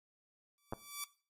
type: tone with exponential growth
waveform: 5% pulse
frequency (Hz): 1156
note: D6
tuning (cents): -28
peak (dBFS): -25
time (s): 0.58-1.04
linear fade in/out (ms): 1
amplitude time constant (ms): 98
type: clicks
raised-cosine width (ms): 1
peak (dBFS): -25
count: 2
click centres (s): 0.725 / 0.734
effects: noise-tail reverb RT60 0.4 s tail -18 dB re dry + MP3 64 kbps